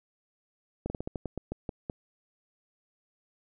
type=slowing click train; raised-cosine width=2 ms; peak=-20 dBFS; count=11; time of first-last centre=0.86-1.898 s; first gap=40 ms; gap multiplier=1.2; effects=none